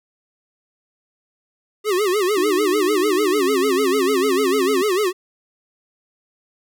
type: tone with vibrato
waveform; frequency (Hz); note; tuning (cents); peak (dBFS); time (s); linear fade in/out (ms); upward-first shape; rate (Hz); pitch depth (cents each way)
square; 392; G4; 0; -17; 1.84-5.13; 50; sine; 6.7; 170
type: tone with pitch glide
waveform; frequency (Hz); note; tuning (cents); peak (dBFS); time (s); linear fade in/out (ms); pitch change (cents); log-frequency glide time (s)
sine; 307.4 to 270.7; D#4 to C#4; -21 to -41; -22; 2.37-4.82; 5; -220; 3.34-3.45
effects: none